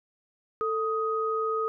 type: tone pair together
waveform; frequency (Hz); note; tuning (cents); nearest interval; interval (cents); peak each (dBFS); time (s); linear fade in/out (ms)
sine; 443.2 / 1252.3; A4 / D#6; +13 / +11; octave + tritone; 1798; -28 / -28; 0.61-1.68; 0
effects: none